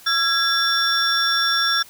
triangle tone cluster, 1356 / 1655 / 3520 / 5540 Hz, E6 / G#6 / A7 / F8, +49 / -6 / 0 / -15 cents, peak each -21 dBFS, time 0.06-1.83 s, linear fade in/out 10 ms, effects white hiss -46 dBFS RMS until 1.89 s

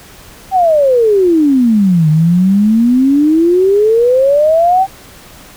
sine exponential two-way sweep, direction down then up, 784 to 151.4 to 784 Hz, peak -6 dBFS, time 0.51-4.87 s, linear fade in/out 50 ms, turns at 2.09 s, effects pink hiss -37 dBFS RMS until 5.56 s

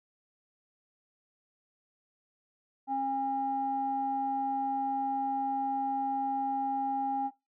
square tone with low-pass filter, 270.8 Hz, C#4, 40 cents flat, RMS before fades -31 dBFS, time 2.87-7.31 s, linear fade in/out 50 ms, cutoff 790 Hz, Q 9.3, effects noise-tail reverb RT60 0.2 s tail -18 dB re dry

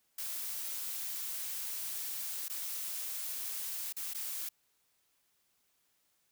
blue noise with dropouts, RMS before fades -39 dBFS, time 0.18-4.49 s, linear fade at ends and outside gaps 5 ms, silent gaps 2.483-2.497 / 3.926-3.965 / 4.136-4.146 s, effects white hiss -75 dBFS RMS until 6.31 s

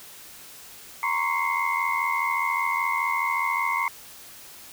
sine tone cluster, 936 / 1040 / 1114 / 2080 / 2165 Hz, A#5 / C6 / C#6 / C7 / C#7, +7 / -11 / +8 / -11 / -41 cents, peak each -29 dBFS, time 1.03-3.88 s, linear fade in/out 2 ms, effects white hiss -45 dBFS RMS until 4.72 s

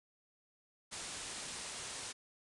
white low-pass noise, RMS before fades -45 dBFS, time 0.91-2.13 s, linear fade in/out 20 ms, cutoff 9800 Hz, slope 96 dB/octave, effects none

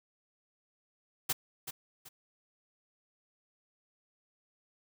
white noise with echo, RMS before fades -30 dBFS, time 1.29-1.33 s, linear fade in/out 10 ms, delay 380 ms, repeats 2, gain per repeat -10 dB, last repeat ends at 2.09 s, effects none

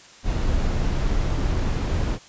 brown noise, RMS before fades -22 dBFS, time 0.23-2.19 s, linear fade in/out 50 ms, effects white hiss -47 dBFS RMS until 2.28 s + resampled to 16000 Hz

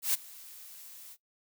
blue noise with ADSR envelope, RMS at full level -26 dBFS, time 0.02-1.17 s, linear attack 120 ms, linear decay 16 ms, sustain -23 dB, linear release 47 ms, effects noise-tail reverb RT60 0.1 s tail -17 dB re dry

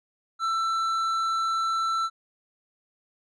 sine tone with tanh clipping, 1334 Hz, E6, 20 cents sharp, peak -25 dBFS, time 0.39-2.1 s, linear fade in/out 50 ms, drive 9 dB, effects none

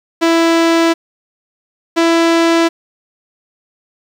sawtooth tone pair in turn, 331.6 / 332.9 Hz, E4 / E4, +10 / +17 cents, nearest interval unison, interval 7 cents, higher second, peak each -5 dBFS, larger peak neither, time 0.21-0.94 / 1.96-2.69 s, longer neither, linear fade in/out 20 ms, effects low-pass 6000 Hz 12 dB/octave + 7-bit

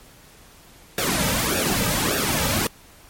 pink noise with flanger, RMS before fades -22 dBFS, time 0.98-2.67 s, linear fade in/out 2 ms, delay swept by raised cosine 0.96 to 2.86 ms, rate 1.7 Hz, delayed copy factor -0.8, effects pink hiss -49 dBFS RMS until 3.09 s + MP3 64 kbps

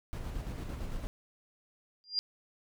brown noise with tremolo, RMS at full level -37 dBFS, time 0.13-1.07 s, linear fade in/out 0 ms, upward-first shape square, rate 8.9 Hz, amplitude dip 30%
sine tone with exponential growth, 4800 Hz, D8, 37 cents sharp, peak -24 dBFS, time 2.04-2.19 s, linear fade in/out 0 ms, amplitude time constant 32 ms
effects none

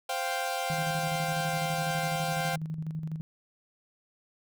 sawtooth chord, C suspended fourth, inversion none, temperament equal, 523.3 / 698.5 / 784 Hz, C5 / F5 / G5, 0 / 0 / 0 cents, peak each -32 / -30 / -29 dBFS, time 0.09-2.56 s, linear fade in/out 5 ms
sine tone with tremolo, 158.4 Hz, D#3, 31 cents sharp, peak -30 dBFS, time 0.7-3.21 s, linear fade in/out 0 ms, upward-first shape square, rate 12 Hz, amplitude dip 50%
effects none

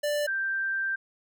square / sine tone pair in turn, 589 / 1572.4 Hz, D5 / G6, +5 / +5 cents, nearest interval octave + perfect fourth, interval 1700 cents, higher second, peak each -26 dBFS, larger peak neither, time 0.03-0.27 / 0.27-0.96 s, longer second, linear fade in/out 10 ms, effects none

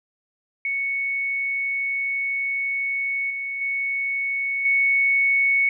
sine tone with level steps, 2217 Hz, C#7, in tune, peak -22 / -26 / -22 / -16 dBFS, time 0.65-5.69 s, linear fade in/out 2 ms, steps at 3.3 / 3.61 / 4.65 s, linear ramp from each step 5 ms, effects none

